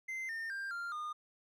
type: tone with pitch steps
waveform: triangle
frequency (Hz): 2074 / 1816 / 1590.1 / 1392.2 / 1219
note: C7 / A#6 / G6 / F6 / D#6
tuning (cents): -16 / -46 / +24 / -6 / -36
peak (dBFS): -36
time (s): 0.08-1.13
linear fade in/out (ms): 10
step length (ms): 210
effects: none